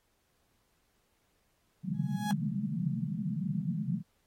white band-pass noise, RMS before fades -33 dBFS, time 1.83-4.03 s, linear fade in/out 50 ms, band 130 to 220 Hz, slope 96 dB/octave
35% pulse tone with exponential growth, 834 Hz, G#5, 7 cents sharp, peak -29 dBFS, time 1.94-2.31 s, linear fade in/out 0 ms, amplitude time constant 80 ms
effects pink hiss -74 dBFS RMS until 4.26 s + AAC 48 kbps

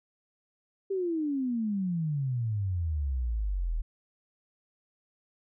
sine exponential sweep, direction down, 397.7 to 38 Hz, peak -27 dBFS, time 0.9-3.82 s, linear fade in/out 10 ms, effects none

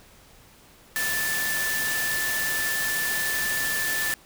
sine tone in noise, 1756 Hz, A6, 4 cents flat, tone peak -26 dBFS, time 0.96-4.14 s, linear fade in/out 0 ms, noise white, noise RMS -29 dBFS, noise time 0.96-4.14 s, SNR 0 dB, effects pink hiss -53 dBFS RMS until 4.25 s

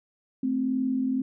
sine tone pair together, 220.3 / 262 Hz, A3 / C4, +2 / +2 cents, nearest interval minor third, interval 300 cents, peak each -31 / -24 dBFS, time 0.43-1.22 s, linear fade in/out 5 ms, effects none

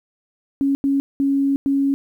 sine tone bursts at uneven times, 276.5 Hz, C#4, 4 cents flat, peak -15 dBFS, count 4, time 0.61-0.75 / 0.84-1 / 1.2-1.56 / 1.66-1.94 s, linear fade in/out 0 ms, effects 9-bit

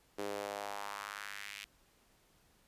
sawtooth tone with high-pass filter sweep, 101.7 Hz, G#2, 36 cents flat, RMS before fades -43 dBFS, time 0.18-1.65 s, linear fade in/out 10 ms, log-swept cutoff 380 to 2600 Hz, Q 2.2, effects pink hiss -69 dBFS RMS until 2.67 s + resampled to 32000 Hz

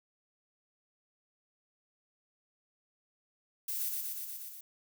violet noise with echo, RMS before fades -36 dBFS, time 3.68-3.89 s, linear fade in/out 5 ms, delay 120 ms, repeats 6, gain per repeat -2 dB, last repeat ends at 4.61 s, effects none

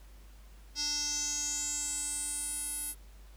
square tone with band-pass filter sweep, 293.4 Hz, D4, 2 cents flat, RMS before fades -35 dBFS, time 0.75-2.95 s, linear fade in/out 50 ms, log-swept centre 5300 to 11000 Hz, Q 7.7, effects added 50 Hz sine -50 dBFS peak until 3.36 s + pink hiss -62 dBFS RMS until 3.36 s

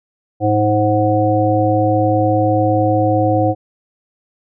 harmonic tone with a mistuned harmonic, 105.4 Hz, G#2, 26 cents sharp, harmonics 1 / 3 / 5 / 7, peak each -17 / -17 / -17 / -17 dBFS, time 0.4-3.55 s, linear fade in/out 50 ms, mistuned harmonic 1, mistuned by +28 cents, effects none

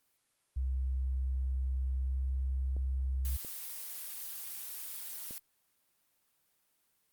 sine tone with pitch glide, 65 to 65.6 Hz, C2 to C2, -11 to +5 cents, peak -30 dBFS, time 0.56-3.37 s, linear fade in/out 10 ms, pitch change +16 cents, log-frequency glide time 2.03-2.17 s
clicks, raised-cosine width 2 ms, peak -36 dBFS, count 3, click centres 2.766 / 3.448 / 5.309 s
blue noise, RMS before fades -42 dBFS, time 3.25-5.38 s, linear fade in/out 0 ms
effects white hiss -75 dBFS RMS until 7.12 s + Opus 32 kbps

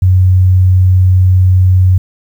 sine tone, 92.5 Hz, F#2, in tune, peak -4 dBFS, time 0.02-1.98 s, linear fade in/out 5 ms, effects 7-bit

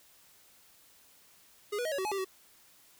square tone with pitch steps, 413.2 / 486.7 / 632 / 559 / 378.4 / 848 / 392.5 / 378.5 Hz, G#4 / B4 / D#5 / C#5 / F#4 / G#5 / G4 / F#4, -9 / -25 / +27 / +14 / +39 / +36 / +2 / +39 cents, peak -32 dBFS, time 1.72-2.248 s, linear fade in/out 10 ms, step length 66 ms, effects white hiss -61 dBFS RMS until 2.99 s

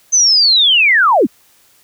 sine linear sweep, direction down, 6272 to 164.81 Hz, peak -7 dBFS, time 0.12-1.27 s, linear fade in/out 20 ms, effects white hiss -51 dBFS RMS until 1.83 s

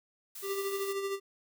blue noise, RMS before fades -44 dBFS, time 0.35-0.93 s, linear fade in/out 5 ms
square tone with tremolo, 394 Hz, G4, 9 cents sharp, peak -31 dBFS, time 0.42-1.2 s, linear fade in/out 50 ms, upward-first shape sine, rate 13 Hz, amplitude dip 45%
effects none

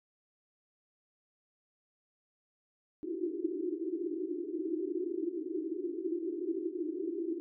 pink band-pass noise, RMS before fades -36 dBFS, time 3.03-7.4 s, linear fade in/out 0 ms, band 310 to 380 Hz, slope 96 dB/octave, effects none

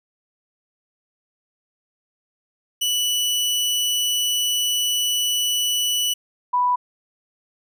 sawtooth / sine tone pair in turn, 2960 / 987.8 Hz, F#7 / B5, 0 / 0 cents, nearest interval octave + perfect fifth, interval 1900 cents, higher first, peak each -16 dBFS, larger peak neither, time 2.81-6.14 / 6.53-6.76 s, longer first, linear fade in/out 10 ms, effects none

